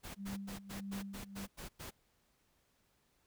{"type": "noise bursts", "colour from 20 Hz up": "pink", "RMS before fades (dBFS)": -47, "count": 9, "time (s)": [0.03, 1.91], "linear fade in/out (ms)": 20, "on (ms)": 120, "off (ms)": 100}
{"type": "tone with tremolo", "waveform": "sine", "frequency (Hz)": 197.6, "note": "G3", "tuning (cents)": 14, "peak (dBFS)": -39, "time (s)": [0.16, 1.48], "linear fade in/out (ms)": 50, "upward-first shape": "triangle", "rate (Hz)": 1.6, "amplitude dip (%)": 80}
{"effects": ["pink hiss -75 dBFS RMS until 3.26 s"]}